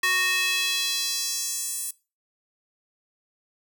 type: tone with high-pass filter sweep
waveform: square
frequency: 370 Hz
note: F#4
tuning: in tune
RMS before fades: -26 dBFS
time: 0.03-1.91 s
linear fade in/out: 5 ms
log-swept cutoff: 1700 to 9600 Hz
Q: 1.8
effects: noise-tail reverb RT60 0.3 s tail -21 dB re dry